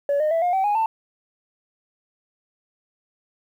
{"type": "tone with pitch steps", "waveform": "sine", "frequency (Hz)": [568, 612.3, 660, 711.5, 767, 826.8, 891.3], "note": ["C#5", "D#5", "E5", "F5", "G5", "G#5", "A5"], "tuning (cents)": [42, -28, 2, 32, -38, -8, 22], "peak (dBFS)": -16, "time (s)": [0.09, 0.86], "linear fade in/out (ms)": 2, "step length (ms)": 110, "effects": ["tanh soft clip ceiling -16 dBFS", "9-bit"]}